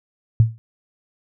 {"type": "tone with exponential decay", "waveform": "sine", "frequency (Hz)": 113, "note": "A2", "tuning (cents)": 47, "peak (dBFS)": -6, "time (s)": [0.4, 0.58], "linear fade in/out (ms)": 0, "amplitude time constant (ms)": 39, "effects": []}